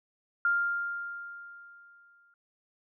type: tone with exponential decay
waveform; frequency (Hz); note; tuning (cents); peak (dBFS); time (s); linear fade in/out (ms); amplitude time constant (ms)
sine; 1399; F6; +3; -22; 0.45-2.34; 2; 410
effects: none